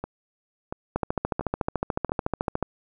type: two click trains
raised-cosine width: 1 ms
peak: -10 / -17 dBFS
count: 24 / 4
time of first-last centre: 0.96-2.627 / 0.04-2.095 s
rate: 13.8 / 1.46 Hz
effects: none